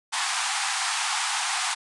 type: band-pass noise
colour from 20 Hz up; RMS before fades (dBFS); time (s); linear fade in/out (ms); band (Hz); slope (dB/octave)
pink; -27; 0.12-1.75; 20; 740 to 10000; 96
effects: none